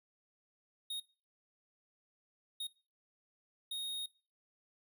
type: tone bursts at uneven times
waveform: square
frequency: 3729 Hz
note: A#7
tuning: in tune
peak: -38 dBFS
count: 3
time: 0.9-1 / 2.6-2.67 / 3.71-4.06 s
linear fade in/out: 5 ms
effects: noise-tail reverb RT60 0.4 s tail -24 dB re dry